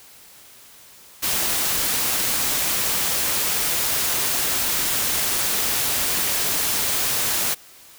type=noise; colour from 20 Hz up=white; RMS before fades=-22 dBFS; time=1.22-7.55 s; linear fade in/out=20 ms; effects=white hiss -47 dBFS RMS until 7.98 s